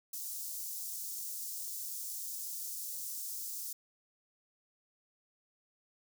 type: high-pass noise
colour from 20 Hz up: white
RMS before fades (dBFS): -41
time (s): 0.13-3.73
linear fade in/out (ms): 5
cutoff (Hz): 5500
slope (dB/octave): 24
effects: none